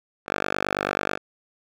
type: tone with band-pass filter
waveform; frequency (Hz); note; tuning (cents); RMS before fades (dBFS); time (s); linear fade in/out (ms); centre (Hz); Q
5% pulse; 49.24; G1; +8; -27; 0.26-1.19; 50; 1300; 0.97
effects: none